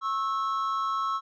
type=tone pair together; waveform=triangle; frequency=1092.5 / 1312 Hz; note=C#6 / E6; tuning=-26 / -9 cents; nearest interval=minor third; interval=317 cents; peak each=-27 dBFS; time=0.01-1.21 s; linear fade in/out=50 ms; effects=resampled to 16000 Hz